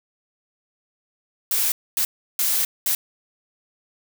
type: noise bursts at uneven times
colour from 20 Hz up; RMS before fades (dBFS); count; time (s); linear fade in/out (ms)
blue; -21; 4; 1.51-1.72 / 1.97-2.05 / 2.39-2.65 / 2.86-2.95; 2
effects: none